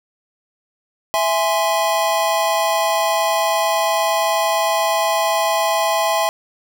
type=chord; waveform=square; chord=E augmented; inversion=none; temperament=equal with one note detuned; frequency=659.3 / 830.6 / 1041.7 Hz; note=E5 / G#5 / B#5; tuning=0 / 0 / -8 cents; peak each=-20 / -21 / -22 dBFS; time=1.14-6.29 s; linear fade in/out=0 ms; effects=none